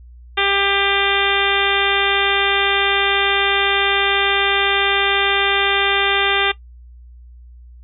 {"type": "harmonic tone", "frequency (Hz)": 397, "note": "G4", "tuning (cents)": 22, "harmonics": [1, 2, 3, 4, 5, 6, 7, 8, 9], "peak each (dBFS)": [-23, -23, -23, -23, -23, -23, -23, -23, -23], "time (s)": [0.37, 6.52], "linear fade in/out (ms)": 10, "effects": ["noise-tail reverb RT60 0.1 s tail -18 dB re dry", "added 60 Hz sine -38 dBFS peak until 7.83 s"]}